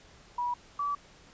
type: tone pair in turn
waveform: sine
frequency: 971 / 1151.6 Hz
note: B5 / D6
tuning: -30 / -34 cents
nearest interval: minor third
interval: 296 cents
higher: second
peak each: -28 dBFS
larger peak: neither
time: 0.38-0.54 / 0.79-0.95 s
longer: neither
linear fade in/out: 5 ms
effects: pink hiss -56 dBFS RMS until 1.33 s + resampled to 16000 Hz